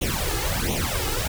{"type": "noise with flanger", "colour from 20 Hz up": "pink", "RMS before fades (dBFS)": -25, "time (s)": [0.01, 1.28], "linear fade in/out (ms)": 10, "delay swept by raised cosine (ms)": [0.31, 2.41], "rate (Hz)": 1.4, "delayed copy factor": 0.85, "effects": []}